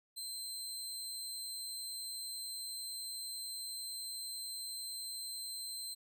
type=tone; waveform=20% pulse; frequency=4113 Hz; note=C8; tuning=30 cents flat; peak=-35 dBFS; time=0.16-5.95 s; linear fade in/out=20 ms; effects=none